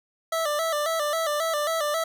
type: tone with vibrato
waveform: 25% pulse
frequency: 622.3 Hz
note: D#5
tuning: in tune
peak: -20 dBFS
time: 0.32-2.04 s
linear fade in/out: 5 ms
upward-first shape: square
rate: 3.7 Hz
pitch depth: 86 cents each way
effects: none